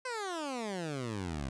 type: exponential sweep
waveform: 15% pulse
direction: down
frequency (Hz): 524 to 63.6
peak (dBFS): -29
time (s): 0.05-1.49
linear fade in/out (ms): 5
effects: resampled to 22050 Hz